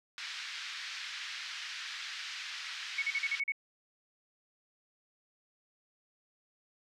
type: band-pass noise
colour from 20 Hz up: pink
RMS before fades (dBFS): -42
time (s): 0.18-3.4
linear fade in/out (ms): 0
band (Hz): 1600 to 5200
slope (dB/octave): 24
type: tone bursts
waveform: sine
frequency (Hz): 2217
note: C#7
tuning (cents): 0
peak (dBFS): -29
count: 7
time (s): 2.98-3.521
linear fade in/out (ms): 5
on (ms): 43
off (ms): 40
effects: none